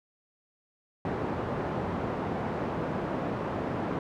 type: band-pass noise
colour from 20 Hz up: pink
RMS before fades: -32 dBFS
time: 1.05-3.99 s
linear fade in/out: 2 ms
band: 130 to 1000 Hz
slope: 12 dB/octave
effects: none

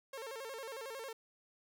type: tone with vibrato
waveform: sawtooth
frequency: 493.9 Hz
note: B4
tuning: in tune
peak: -39 dBFS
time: 0.13-1.13 s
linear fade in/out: 5 ms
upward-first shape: square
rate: 11 Hz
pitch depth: 160 cents each way
effects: none

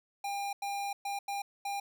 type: tone bursts at uneven times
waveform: square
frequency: 802 Hz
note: G5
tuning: 39 cents sharp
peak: -34 dBFS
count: 5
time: 0.24-0.53 / 0.62-0.93 / 1.05-1.19 / 1.28-1.42 / 1.65-1.8 s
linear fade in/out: 5 ms
effects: none

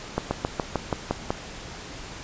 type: slowing click train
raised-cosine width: 1 ms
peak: -9 dBFS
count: 8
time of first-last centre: 0.18-1.305 s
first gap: 130 ms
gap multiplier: 1.07
effects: pink hiss -39 dBFS RMS until 2.23 s + resampled to 16000 Hz

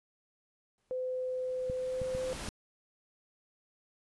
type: noise with exponential growth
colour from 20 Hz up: pink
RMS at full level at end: -39 dBFS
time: 0.78-2.49 s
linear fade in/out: 0 ms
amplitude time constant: 370 ms
type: tone with pitch glide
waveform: sine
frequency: 510 to 515 Hz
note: C5 to C5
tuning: -44 to -28 cents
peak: -32 dBFS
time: 0.91-2.33 s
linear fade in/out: 0 ms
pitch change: +16 cents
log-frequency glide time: 1.77-2.07 s
type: clicks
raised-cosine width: 5 ms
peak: -27 dBFS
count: 4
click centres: 1.699 / 2.017 / 2.15 / 2.485 s
effects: resampled to 24000 Hz

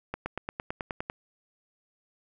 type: accelerating click train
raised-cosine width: 0.5 ms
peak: -17 dBFS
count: 10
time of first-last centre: 0.14-1.099 s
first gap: 120 ms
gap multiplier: 0.97
effects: none

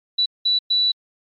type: tone bursts at uneven times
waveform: sine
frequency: 3951 Hz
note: B7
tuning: in tune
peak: -15 dBFS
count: 3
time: 0.18-0.26 / 0.45-0.59 / 0.7-0.92 s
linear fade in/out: 10 ms
effects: MP3 48 kbps

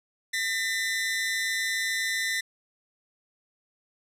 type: tone pair together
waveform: sawtooth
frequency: 1807.4 / 2000 Hz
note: A6 / B6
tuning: +46 / +21 cents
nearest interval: major second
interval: 175 cents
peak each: -26 / -25 dBFS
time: 0.33-2.41 s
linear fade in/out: 10 ms
effects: low-pass 12000 Hz 12 dB/octave

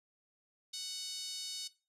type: tone with high-pass filter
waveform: 5% pulse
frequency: 743 Hz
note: F#5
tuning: 7 cents sharp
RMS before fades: -42 dBFS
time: 0.73-1.68 s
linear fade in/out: 10 ms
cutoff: 3900 Hz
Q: 3.4
effects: noise-tail reverb RT60 0.3 s tail -17 dB re dry + resampled to 32000 Hz

